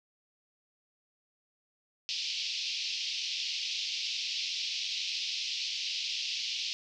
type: band-pass noise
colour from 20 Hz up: white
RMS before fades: -35 dBFS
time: 2.09-6.73 s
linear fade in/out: 0 ms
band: 2500 to 5400 Hz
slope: 48 dB/octave
effects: none